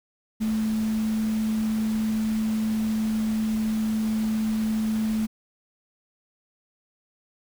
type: tone in noise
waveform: sine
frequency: 218.5 Hz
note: A3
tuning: 12 cents flat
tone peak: -22 dBFS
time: 0.4-5.27 s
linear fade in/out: 20 ms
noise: pink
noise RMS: -40 dBFS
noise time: 0.4-5.27 s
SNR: +15 dB
effects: none